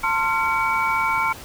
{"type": "tone cluster", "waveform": "sine", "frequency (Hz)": [896, 1048, 1378, 2264], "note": ["A5", "C6", "F6", "C#7"], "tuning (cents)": [31, 2, -24, 36], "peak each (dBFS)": -24, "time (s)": [0.03, 1.33], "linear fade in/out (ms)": 10, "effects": ["pink hiss -39 dBFS RMS until 1.44 s"]}